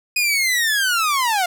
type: linear sweep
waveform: sawtooth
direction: down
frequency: 2504 to 690 Hz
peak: -13 dBFS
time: 0.16-1.46 s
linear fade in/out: 5 ms
effects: none